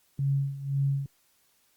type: tone with tremolo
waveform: sine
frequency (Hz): 138.59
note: C#3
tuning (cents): 0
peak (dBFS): -22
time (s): 0.19-1.06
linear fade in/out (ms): 2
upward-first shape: sine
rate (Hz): 1.9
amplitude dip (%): 80
effects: white hiss -67 dBFS RMS until 1.76 s + Opus 48 kbps